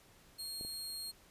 sawtooth tone, 4252 Hz, C8, 27 cents sharp, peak -38 dBFS, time 0.38-1.12 s, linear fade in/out 20 ms
clicks, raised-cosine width 2 ms, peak -36 dBFS, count 2, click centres 0.611 / 0.649 s
effects pink hiss -63 dBFS RMS until 1.3 s + resampled to 32000 Hz

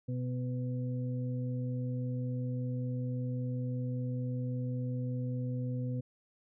harmonic tone, 125.2 Hz, B2, 24 cents sharp, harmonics 1 / 2 / 4, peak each -33 / -39 / -45 dBFS, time 0.08-6.01 s, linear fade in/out 10 ms, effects none

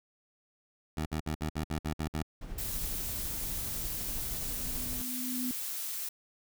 15% pulse tone bursts, 77.78 Hz, D#2, in tune, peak -25 dBFS, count 9, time 0.97-2.227 s, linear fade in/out 5 ms, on 89 ms, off 57 ms
brown noise with tremolo, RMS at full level -39 dBFS, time 2.41-5.02 s, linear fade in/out 5 ms, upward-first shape triangle, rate 12 Hz, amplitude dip 35%
blue noise, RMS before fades -37 dBFS, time 2.58-6.09 s, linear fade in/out 5 ms
sine tone with exponential growth, 250 Hz, B3, 21 cents sharp, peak -31 dBFS, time 3.53-5.51 s, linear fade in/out 0 ms, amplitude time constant 430 ms
effects none

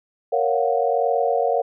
sine chord, Gb major seventh, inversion first, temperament equal, 466.2 / 554.4 / 698.5 / 740 Hz, Bb4 / Db5 / F5 / Gb5, 0 / 0 / 0 / 0 cents, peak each -22 / -23 / -23 / -24 dBFS, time 0.32-1.62 s, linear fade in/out 10 ms, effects none

